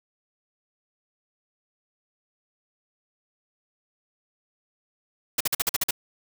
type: noise bursts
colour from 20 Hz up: white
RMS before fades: -23 dBFS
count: 8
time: 5.38-5.909 s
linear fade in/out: 5 ms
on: 25 ms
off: 47 ms
effects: none